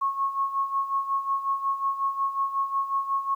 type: tone with tremolo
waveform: sine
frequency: 1095 Hz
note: C#6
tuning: 22 cents flat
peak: -21 dBFS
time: 0.01-3.35 s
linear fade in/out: 10 ms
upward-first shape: sine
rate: 5.5 Hz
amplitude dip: 70%
effects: 10-bit